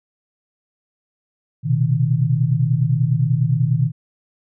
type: tone cluster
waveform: sine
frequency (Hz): 120.1 / 130.1 / 156.9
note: B2 / C3 / D#3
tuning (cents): -48 / -9 / +15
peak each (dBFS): -19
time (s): 1.63-3.92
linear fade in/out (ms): 50
effects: none